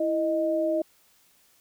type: tone pair together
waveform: sine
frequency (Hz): 329.6 / 621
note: E4 / D#5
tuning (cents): 0 / -3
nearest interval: major seventh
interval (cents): 1097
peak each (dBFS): -27 / -24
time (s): 0-0.82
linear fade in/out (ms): 5
effects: white hiss -62 dBFS RMS until 1.6 s